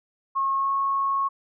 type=tone with pitch glide; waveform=sine; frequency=1086 to 1096.7 Hz; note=C#6 to C#6; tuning=-36 to -19 cents; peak=-21 dBFS; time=0.35-1.29 s; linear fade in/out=20 ms; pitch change=+17 cents; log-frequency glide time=0.55-0.71 s; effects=none